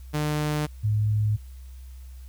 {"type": "tone pair in turn", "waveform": ["sawtooth", "sine"], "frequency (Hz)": [150.4, 106.35], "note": ["D3", "G#2"], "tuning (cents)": [42, 42], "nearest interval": "tritone", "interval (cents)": 600, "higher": "first", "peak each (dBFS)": -20, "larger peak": "neither", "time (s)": [[0.13, 0.67], [0.83, 1.37]], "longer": "neither", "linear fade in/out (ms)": 20, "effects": ["added 64 Hz sine -39 dBFS peak until 2.28 s", "white hiss -59 dBFS RMS until 2.28 s"]}